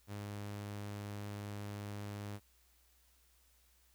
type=tone; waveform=sawtooth; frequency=102.6 Hz; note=G#2; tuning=21 cents flat; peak=-38 dBFS; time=0.07-2.4 s; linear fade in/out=50 ms; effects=added 60 Hz sine -70 dBFS peak until 3.94 s + white hiss -71 dBFS RMS until 3.94 s